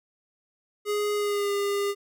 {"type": "tone with pitch glide", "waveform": "square", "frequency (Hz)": [415.3, 403.5], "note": ["G#4", "G#4"], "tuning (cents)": [0, -50], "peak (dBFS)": -25, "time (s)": [0.85, 1.95], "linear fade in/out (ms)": 50, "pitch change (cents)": -50, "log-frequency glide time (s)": [1.15, 1.52], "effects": []}